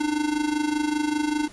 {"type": "tone with amplitude modulation", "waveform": "square", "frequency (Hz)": 300, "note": "D4", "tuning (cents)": 37, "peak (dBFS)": -20, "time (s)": [0, 1.48], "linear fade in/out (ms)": 10, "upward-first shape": "sine", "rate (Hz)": 25.1, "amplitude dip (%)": 70, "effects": ["pink hiss -48 dBFS RMS until 1.52 s", "resampled to 24000 Hz"]}